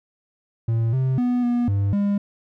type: tone with pitch steps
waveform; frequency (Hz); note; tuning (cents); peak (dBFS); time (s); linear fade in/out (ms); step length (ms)
triangle; 114.2 / 131.1 / 246.1 / 241.2 / 99.8 / 202.1; A#2 / C3 / B3 / B3 / G2 / G#3; -35 / +4 / -6 / -41 / +32 / -47; -16; 0.68-2.18; 5; 250
effects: none